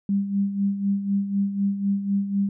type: tone with tremolo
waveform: sine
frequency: 198.9 Hz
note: G3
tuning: 25 cents sharp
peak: -18 dBFS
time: 0.09-2.49 s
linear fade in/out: 2 ms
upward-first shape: sine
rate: 4 Hz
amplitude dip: 65%
effects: none